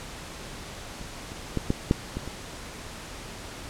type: clicks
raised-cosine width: 3 ms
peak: -25 / -25 / -12 / -9 / -6 / -18 / -23 dBFS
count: 7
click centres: 1.013 / 1.319 / 1.573 / 1.704 / 1.911 / 2.17 / 2.276 s
effects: pink hiss -40 dBFS RMS until 3.69 s + low-pass 9000 Hz 12 dB/octave